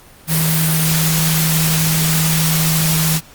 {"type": "tone in noise", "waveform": "sine", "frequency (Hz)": 159.9, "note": "D#3", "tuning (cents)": 48, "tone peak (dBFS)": -15, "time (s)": [0.27, 3.21], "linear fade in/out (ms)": 50, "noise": "white", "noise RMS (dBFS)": -18, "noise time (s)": [0.27, 3.21], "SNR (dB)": 0, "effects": ["pink hiss -43 dBFS RMS until 3.34 s", "Opus 32 kbps"]}